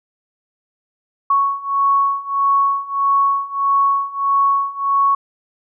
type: beating tone pair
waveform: sine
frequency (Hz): 1108.7 / 1110.3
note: C#6 / C#6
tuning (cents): 0 / +2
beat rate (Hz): 1.6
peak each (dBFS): -18 / -16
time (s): 1.3-5.15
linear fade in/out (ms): 5
effects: none